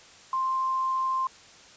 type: tone with quantisation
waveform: sine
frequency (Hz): 1049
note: C6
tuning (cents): +4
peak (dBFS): -24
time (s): 0.33-1.27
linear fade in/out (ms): 2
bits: 9
effects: white hiss -51 dBFS RMS until 1.76 s + resampled to 16000 Hz